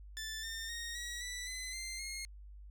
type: tone with pitch steps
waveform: 15% pulse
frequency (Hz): 1760 / 1810.5 / 1862.5 / 1916 / 1971 / 2028 / 2086 / 2146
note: A6 / A6 / A#6 / A#6 / B6 / B6 / C7 / C7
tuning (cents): 0 / +49 / -2 / +47 / -4 / +45 / -6 / +43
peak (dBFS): -34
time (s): 0.17-2.25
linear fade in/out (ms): 0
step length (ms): 260
effects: added 50 Hz sine -49 dBFS peak until 2.7 s